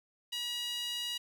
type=tone with high-pass filter; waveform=sawtooth; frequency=961 Hz; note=B5; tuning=48 cents flat; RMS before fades=-37 dBFS; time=0.32-1.18 s; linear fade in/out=10 ms; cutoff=3200 Hz; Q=5.7; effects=none